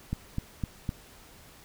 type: click train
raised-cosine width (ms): 5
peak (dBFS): -17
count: 4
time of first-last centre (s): 0.13-0.891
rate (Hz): 3.94
effects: pink hiss -53 dBFS RMS until 1.64 s